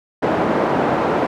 pink band-pass noise, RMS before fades -18 dBFS, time 0.22-1.27 s, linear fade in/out 10 ms, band 260 to 1000 Hz, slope 12 dB/octave, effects none

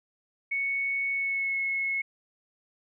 sine tone with pitch glide, 2217 to 2183 Hz, C#7 to C#7, 0 to -27 cents, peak -26 dBFS, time 0.51-2.02 s, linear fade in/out 10 ms, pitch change -27 cents, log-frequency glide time 1.11-1.58 s, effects none

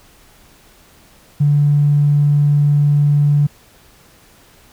triangle tone with tanh clipping, 145.6 Hz, D3, 15 cents flat, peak -9 dBFS, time 1.4-3.47 s, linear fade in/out 10 ms, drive 2 dB, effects pink hiss -48 dBFS RMS until 4.72 s

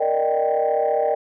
sine chord, Eb major seventh, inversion second, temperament equal, 466.2 / 587.3 / 622.3 / 784 Hz, Bb4 / D5 / Eb5 / G5, 0 / 0 / 0 / 0 cents, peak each -22 dBFS, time 0-1.15 s, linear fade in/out 10 ms, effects tanh soft clip ceiling -11 dBFS

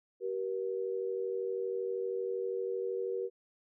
sine tone pair together, 383.9 / 476.6 Hz, G4 / A#4, -36 / +38 cents, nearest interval major third, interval 374 cents, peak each -35 / -35 dBFS, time 0.2-3.3 s, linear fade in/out 50 ms, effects none

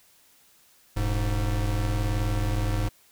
square tone pair together, 40.97 / 103.83 Hz, E1 / G#2, -10 / 0 cents, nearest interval octave + major third, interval 1610 cents, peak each -27 dBFS, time 0.96-2.89 s, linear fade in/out 10 ms, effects white hiss -59 dBFS RMS until 3.11 s

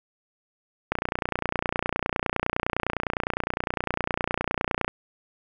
click train, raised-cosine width 0.5 ms, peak -9 dBFS, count 119, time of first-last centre 0.92-4.88 s, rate 29.8 Hz, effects none

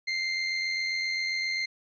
30% pulse tone with amplitude modulation, 2093 Hz, C7, in tune, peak -23 dBFS, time 0.07-1.66 s, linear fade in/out 10 ms, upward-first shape sine, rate 87.5 Hz, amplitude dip 35%, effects resampled to 16000 Hz

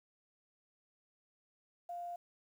sine tone with quantisation, 698.5 Hz, F5, in tune, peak -40 dBFS, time 1.89-2.16 s, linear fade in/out 5 ms, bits 11, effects none

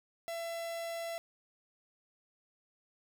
45% pulse tone, 671 Hz, E5, 31 cents sharp, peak -37 dBFS, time 0.28-1.18 s, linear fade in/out 0 ms, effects none

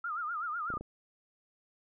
sine tone with vibrato, 1308 Hz, E6, 14 cents flat, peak -33 dBFS, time 0.04-0.78 s, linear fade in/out 5 ms, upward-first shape sine, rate 8 Hz, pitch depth 150 cents each way
clicks, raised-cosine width 2 ms, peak -29 dBFS, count 4, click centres 0.703 / 0.739 / 0.771 / 0.81 s
effects none

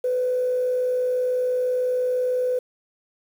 sine tone with frequency modulation, 502 Hz, B4, 28 cents sharp, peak -19 dBFS, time 0.04-2.59 s, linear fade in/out 5 ms, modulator 58 Hz, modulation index 0.21, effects tanh soft clip ceiling -15 dBFS + 8-bit

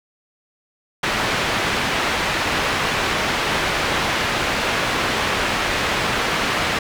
white low-pass noise, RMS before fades -21 dBFS, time 1.03-6.79 s, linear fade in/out 5 ms, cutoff 2500 Hz, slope 12 dB/octave, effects none

